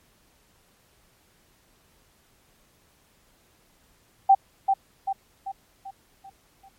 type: tone with echo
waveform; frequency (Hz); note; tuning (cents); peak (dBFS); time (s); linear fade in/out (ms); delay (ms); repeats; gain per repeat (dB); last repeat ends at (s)
sine; 780; G5; -9; -11; 4.29-4.35; 10; 390; 6; -6; 6.69
effects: pink hiss -62 dBFS RMS until 6.78 s + MP3 64 kbps